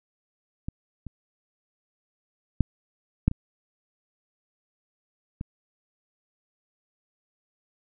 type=clicks; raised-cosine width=5 ms; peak=-19 / -25 / -7 / -6 / -19 / -20 dBFS; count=6; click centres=0.685 / 1.067 / 2.607 / 3.28 / 3.314 / 5.411 s; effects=none